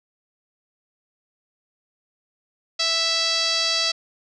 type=tone with low-pass filter; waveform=5% pulse; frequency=659.3 Hz; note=E5; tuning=in tune; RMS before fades=-22 dBFS; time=2.79-3.92 s; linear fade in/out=10 ms; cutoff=4700 Hz; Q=3.6; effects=none